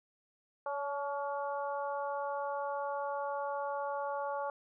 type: harmonic tone with a mistuned harmonic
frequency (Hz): 282.2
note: C#4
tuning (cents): +31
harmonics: 2 / 3 / 4 / 5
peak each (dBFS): -37 / -38 / -41 / -46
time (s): 0.66-4.5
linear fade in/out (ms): 2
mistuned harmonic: 3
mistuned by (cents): +26
effects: none